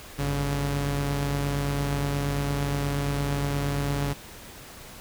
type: tone pair together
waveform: sawtooth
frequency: 50.06 / 141.6 Hz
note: G1 / C#3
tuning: +37 / +37 cents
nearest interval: octave + tritone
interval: 1800 cents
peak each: -27 / -22 dBFS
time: 0.18-4.14 s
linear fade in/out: 20 ms
effects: pink hiss -44 dBFS RMS until 5 s